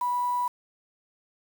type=tone with quantisation; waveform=sine; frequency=981 Hz; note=B5; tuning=12 cents flat; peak=-24 dBFS; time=0.01-0.48 s; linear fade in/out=5 ms; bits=7; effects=none